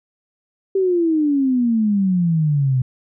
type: exponential sweep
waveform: sine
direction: down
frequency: 392 to 125.4 Hz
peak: -14 dBFS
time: 0.75-2.82 s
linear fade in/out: 5 ms
effects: none